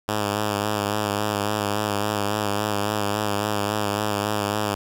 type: tone with vibrato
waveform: 5% pulse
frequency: 103.83 Hz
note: G#2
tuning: in tune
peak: -11 dBFS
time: 0.08-4.75 s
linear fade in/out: 5 ms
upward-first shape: sine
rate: 3.6 Hz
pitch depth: 40 cents each way
effects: none